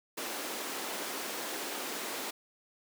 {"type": "high-pass noise", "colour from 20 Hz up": "pink", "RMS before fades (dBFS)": -38, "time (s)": [0.17, 2.31], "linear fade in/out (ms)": 10, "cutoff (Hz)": 270, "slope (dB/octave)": 24, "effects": []}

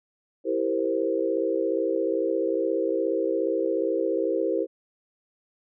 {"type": "chord", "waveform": "sine", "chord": "C dominant seventh", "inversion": "first", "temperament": "equal", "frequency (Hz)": [329.6, 392, 466.2, 523.3], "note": ["E4", "G4", "Bb4", "C5"], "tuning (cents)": [0, 0, 0, 0], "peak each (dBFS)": -28, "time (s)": [0.44, 4.67], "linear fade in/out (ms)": 50, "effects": []}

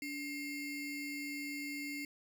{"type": "ring-modulated tone", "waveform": "square", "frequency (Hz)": 1208, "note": "D6", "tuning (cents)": 48, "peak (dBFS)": -37, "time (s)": [0.02, 2.05], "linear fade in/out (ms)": 2, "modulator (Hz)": 921, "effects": []}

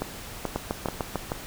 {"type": "two click trains", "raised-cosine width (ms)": 1, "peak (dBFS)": [-12, -13], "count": [5, 4], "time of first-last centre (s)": [[0.56, 1.157], [0.02, 1.319]], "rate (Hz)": [6.7, 2.31], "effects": ["pink hiss -40 dBFS RMS until 1.46 s"]}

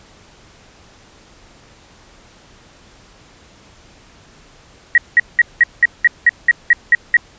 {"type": "tone bursts", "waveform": "sine", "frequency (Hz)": 1900, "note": "A#6", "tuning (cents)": 33, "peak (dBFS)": -5, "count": 11, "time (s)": [4.95, 7.169], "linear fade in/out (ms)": 2, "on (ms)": 29, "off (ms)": 190, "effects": ["pink hiss -46 dBFS RMS until 7.38 s", "resampled to 16000 Hz"]}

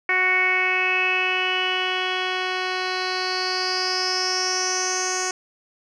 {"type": "tone with low-pass filter sweep", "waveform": "10% pulse", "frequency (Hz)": 369.8, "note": "F#4", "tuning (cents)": -1, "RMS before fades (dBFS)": -23, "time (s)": [0.09, 5.31], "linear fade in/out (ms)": 2, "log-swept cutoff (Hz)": [2100, 6800], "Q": 8.1, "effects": []}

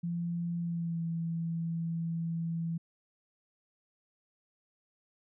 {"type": "tone with pitch glide", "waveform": "sine", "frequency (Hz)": [171.2, 166.04], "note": ["F3", "E3"], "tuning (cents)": [-34, 13], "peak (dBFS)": -31, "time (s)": [0.03, 2.78], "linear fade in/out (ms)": 10, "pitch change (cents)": -53, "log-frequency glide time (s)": [0.59, 1.03], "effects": []}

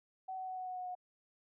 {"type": "tone with pitch steps", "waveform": "sine", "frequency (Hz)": [755, 750.2, 745.5, 740.7, 736.1, 731.4, 726.8], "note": ["F#5", "F#5", "F#5", "F#5", "F#5", "F#5", "F#5"], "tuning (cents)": [35, 24, 13, 2, -9, -20, -31], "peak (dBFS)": -39, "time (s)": [0.28, 0.952], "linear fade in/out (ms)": 10, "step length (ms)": 96, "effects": []}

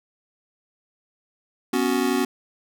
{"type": "chord", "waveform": "square", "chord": "B suspended second", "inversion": "none", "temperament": "just", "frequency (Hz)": [246.9, 277.8, 370.4], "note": ["B3", "C#4", "F#4"], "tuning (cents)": [0, 4, 2], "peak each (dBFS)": -25, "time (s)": [1.73, 2.25], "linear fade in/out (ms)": 5, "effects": []}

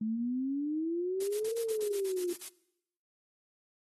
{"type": "exponential two-way sweep", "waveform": "sine", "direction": "up then down", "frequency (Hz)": [213.5, 466.2, 345.6], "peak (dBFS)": -30, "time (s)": [0.01, 2.33], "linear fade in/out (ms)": 5, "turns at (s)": 1.58}
{"type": "noise bursts", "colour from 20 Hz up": "blue", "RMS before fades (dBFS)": -41, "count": 11, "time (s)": [1.2, 2.487], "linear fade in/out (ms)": 5, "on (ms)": 77, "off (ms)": 44}
{"effects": ["noise-tail reverb RT60 0.8 s tail -21 dB re dry", "AAC 32 kbps"]}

